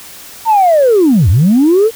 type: linear two-way sweep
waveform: sine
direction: down then up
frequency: 930 to 76.9 to 465.5 Hz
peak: -4 dBFS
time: 0.45-1.91 s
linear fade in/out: 50 ms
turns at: 1.29 s
effects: tanh soft clip ceiling -2 dBFS + white hiss -33 dBFS RMS until 1.95 s